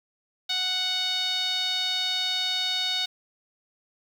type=tone with low-pass filter; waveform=5% pulse; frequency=740 Hz; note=F#5; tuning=in tune; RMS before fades=-27 dBFS; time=0.49-3.06 s; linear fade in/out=10 ms; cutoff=3900 Hz; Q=5.7; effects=8-bit